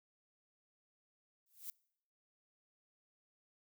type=noise with exponential growth; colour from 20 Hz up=violet; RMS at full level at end=-42 dBFS; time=1.46-1.7 s; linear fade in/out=1 ms; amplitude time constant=51 ms; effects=noise-tail reverb RT60 0.7 s tail -25 dB re dry